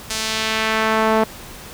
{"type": "tone with band-pass filter sweep", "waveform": "sawtooth", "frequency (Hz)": 220, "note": "A3", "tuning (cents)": 0, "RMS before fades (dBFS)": -19, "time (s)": [0.1, 1.24], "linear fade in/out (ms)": 5, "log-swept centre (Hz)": [6400, 720], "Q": 0.93, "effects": ["pink hiss -37 dBFS RMS until 1.73 s"]}